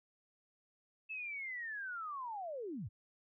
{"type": "linear sweep", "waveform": "sine", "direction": "down", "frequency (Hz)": [2637, 74.9], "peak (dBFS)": -40, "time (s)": [1.09, 2.89], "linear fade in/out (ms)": 20, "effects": []}